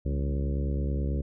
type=harmonic tone with a mistuned harmonic; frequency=69.3 Hz; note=C#2; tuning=in tune; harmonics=1 / 2 / 3 / 4 / 5 / 6 / 7 / 8; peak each=-27 / -33 / -37 / -39 / -41 / -43 / -44 / -45 dBFS; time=0.05-1.22 s; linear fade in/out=10 ms; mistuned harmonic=2; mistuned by=+72 cents; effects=none